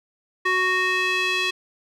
square tone with band-pass filter sweep, 370 Hz, F#4, in tune, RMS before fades -22 dBFS, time 0.45-1.51 s, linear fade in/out 10 ms, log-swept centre 1700 to 3000 Hz, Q 2.2, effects none

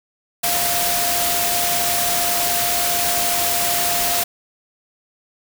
sine tone in noise, 698.5 Hz, F5, in tune, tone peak -24 dBFS, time 0.43-4.24 s, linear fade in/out 10 ms, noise white, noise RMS -20 dBFS, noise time 0.43-4.24 s, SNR -7 dB, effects none

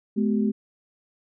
sine tone cluster, 213 / 250.2 / 386.8 Hz, G#3 / B3 / G4, +44 / +23 / -23 cents, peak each -21 / -27 / -30 dBFS, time 0.16-0.52 s, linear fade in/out 20 ms, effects none

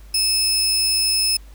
25% pulse tone pair together, 2599 / 5198 Hz, E7 / E8, -25 / -25 cents, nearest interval octave, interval 1200 cents, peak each -24 / -13 dBFS, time 0.14-1.37 s, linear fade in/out 5 ms, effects added 50 Hz sine -39 dBFS peak until 1.54 s + pink hiss -53 dBFS RMS until 1.54 s

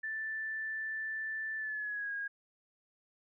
sine tone with pitch glide, 1763 to 1635.5 Hz, A6 to G#6, +3 to -27 cents, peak -35 dBFS, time 0.03-2.28 s, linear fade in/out 10 ms, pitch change -130 cents, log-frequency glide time 1.57-2.13 s, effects none

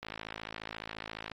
click train, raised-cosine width 0.3 ms, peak -23 dBFS, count 71, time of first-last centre 0.03-1.317 s, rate 54.4 Hz, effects AAC 32 kbps

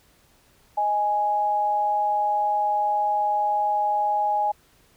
sine tone pair together, 622.3 / 831.3 Hz, D#5 / G#5, 0 / +1 cents, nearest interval perfect fourth, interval 501 cents, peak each -30 / -20 dBFS, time 0.77-4.52 s, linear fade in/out 10 ms, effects pink hiss -59 dBFS RMS until 4.96 s

